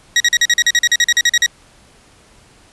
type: tone bursts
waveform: 20% pulse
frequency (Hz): 1900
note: A#6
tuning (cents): +33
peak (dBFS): -4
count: 16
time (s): 0.16-1.462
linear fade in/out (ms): 2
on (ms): 42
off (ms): 42
effects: pink hiss -48 dBFS RMS until 2.72 s + resampled to 24000 Hz